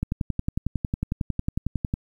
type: click train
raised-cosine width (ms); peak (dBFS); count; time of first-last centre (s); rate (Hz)
5; -12; 22; 0.03-1.939; 11
effects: 9-bit